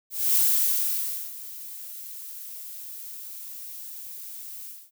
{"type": "noise with ADSR envelope", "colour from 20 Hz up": "violet", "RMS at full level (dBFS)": -20, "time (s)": [0.1, 4.91], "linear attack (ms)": 250, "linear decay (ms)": 960, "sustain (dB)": -19, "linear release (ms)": 250, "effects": []}